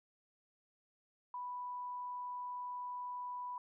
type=tone; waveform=sine; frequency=987.8 Hz; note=B5; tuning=in tune; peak=-40 dBFS; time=1.34-3.58 s; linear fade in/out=2 ms; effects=none